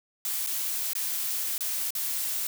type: noise with dropouts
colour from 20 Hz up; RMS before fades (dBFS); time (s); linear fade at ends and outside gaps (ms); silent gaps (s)
blue; -30; 0.25-2.47; 1; 0.464-0.471 / 0.933-0.952 / 1.58-1.607 / 1.906-1.951
effects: none